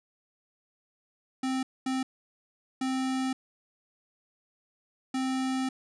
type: tone bursts at uneven times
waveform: square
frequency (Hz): 261.6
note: C4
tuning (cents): 0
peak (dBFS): -28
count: 4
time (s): 1.43-1.63 / 1.86-2.03 / 2.81-3.33 / 5.14-5.69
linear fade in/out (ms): 5
effects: resampled to 22050 Hz